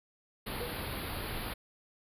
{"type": "band-stop noise", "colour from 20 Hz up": "pink", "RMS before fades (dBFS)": -38, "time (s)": [0.46, 1.54], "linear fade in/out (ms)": 10, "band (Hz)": [4700, 10000], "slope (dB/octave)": 96}
{"type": "tone with exponential decay", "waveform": "sine", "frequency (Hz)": 487, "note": "B4", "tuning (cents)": -24, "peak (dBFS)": -35, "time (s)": [0.61, 0.92], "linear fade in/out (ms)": 0, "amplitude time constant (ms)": 66}
{"effects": ["resampled to 32000 Hz"]}